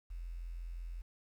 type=tone; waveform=sine; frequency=42.7 Hz; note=F1; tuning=38 cents flat; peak=-40 dBFS; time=0.1-1.02 s; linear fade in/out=10 ms; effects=11-bit